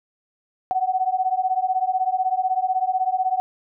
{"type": "beating tone pair", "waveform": "sine", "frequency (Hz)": [740, 756], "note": ["F#5", "F#5"], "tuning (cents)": [0, 37], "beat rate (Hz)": 16, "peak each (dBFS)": [-22, -22], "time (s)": [0.71, 3.4], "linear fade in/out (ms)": 0, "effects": []}